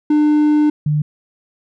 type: tone pair in turn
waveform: triangle / sine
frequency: 300 / 150 Hz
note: D4 / D3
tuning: +37 / +37 cents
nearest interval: octave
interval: 1200 cents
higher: first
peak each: -8 / -13 dBFS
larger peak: first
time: 0.1-0.7 / 0.86-1.02 s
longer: first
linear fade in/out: 5 ms
effects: none